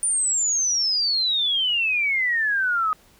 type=exponential sweep; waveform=sine; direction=down; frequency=9397 to 1244.5 Hz; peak=-19 dBFS; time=0.03-2.93 s; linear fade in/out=0 ms; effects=pink hiss -55 dBFS RMS until 3.19 s